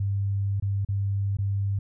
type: tone with dropouts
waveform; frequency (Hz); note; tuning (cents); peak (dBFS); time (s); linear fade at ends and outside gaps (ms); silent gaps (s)
sine; 99.3; G2; +23; -23; 0-1.79; 5; 0.6-0.623 / 0.849-0.887 / 1.37-1.386
effects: none